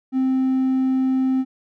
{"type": "tone", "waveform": "triangle", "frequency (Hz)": 261.6, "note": "C4", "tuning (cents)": 0, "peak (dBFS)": -14, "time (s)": [0.12, 1.45], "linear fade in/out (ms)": 50, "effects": ["tanh soft clip ceiling -10 dBFS"]}